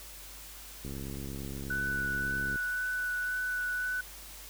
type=click train; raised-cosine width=3 ms; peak=-28 dBFS; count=118; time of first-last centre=0.85-2.558 s; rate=68.5 Hz
type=tone with vibrato; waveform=sine; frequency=1487 Hz; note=F#6; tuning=8 cents sharp; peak=-30 dBFS; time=1.7-4.01 s; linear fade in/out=5 ms; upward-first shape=sine; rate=1.9 Hz; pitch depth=10 cents each way
effects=added 50 Hz sine -51 dBFS peak until 4.49 s + white hiss -48 dBFS RMS until 4.49 s